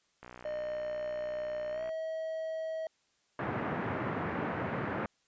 click train, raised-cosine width 0.5 ms, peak -32 dBFS, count 103, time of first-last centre 0.23-1.891 s, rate 61.4 Hz
triangle tone with pitch glide, 608 to 641.2 Hz, D#5 to E5, -40 to -48 cents, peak -32 dBFS, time 0.45-2.87 s, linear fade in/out 2 ms, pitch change +92 cents, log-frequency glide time 1.71-1.84 s
pink band-pass noise, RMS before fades -35 dBFS, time 3.39-5.06 s, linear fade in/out 2 ms, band 110 to 1900 Hz, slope 24 dB/octave
effects white hiss -73 dBFS RMS until 5.27 s + resampled to 16000 Hz

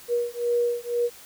sine beating tone pair, 477.4 / 479.4 Hz, A#4 / A#4, +41 / +48 cents, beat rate 2 Hz, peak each -25 dBFS, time 0.08-1.1 s, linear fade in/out 50 ms, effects white hiss -47 dBFS RMS until 1.25 s

